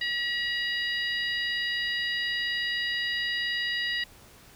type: harmonic tone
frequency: 959 Hz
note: A#5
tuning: 49 cents sharp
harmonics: 2 / 3 / 4 / 5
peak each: -29 / -33 / -35 / -37 dBFS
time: 0.01-4.04 s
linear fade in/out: 5 ms
effects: pink hiss -53 dBFS RMS until 4.55 s